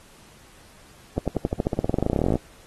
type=accelerating click train; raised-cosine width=2 ms; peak=-8 dBFS; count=27; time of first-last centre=1.18-2.356 s; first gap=97 ms; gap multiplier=0.93; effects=pink hiss -52 dBFS RMS until 2.66 s + AAC 32 kbps